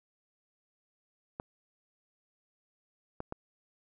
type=clicks; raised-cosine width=1 ms; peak=-23 dBFS; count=3; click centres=1.399 / 3.204 / 3.324 s; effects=none